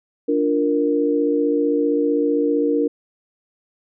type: chord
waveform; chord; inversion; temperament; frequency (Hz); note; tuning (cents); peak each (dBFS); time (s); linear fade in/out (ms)
sine; Bb major; first; equal; 293.7 / 349.2 / 466.2; D4 / F4 / Bb4; 0 / 0 / 0; -19 / -25 / -19; 0.28-2.88; 10
effects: none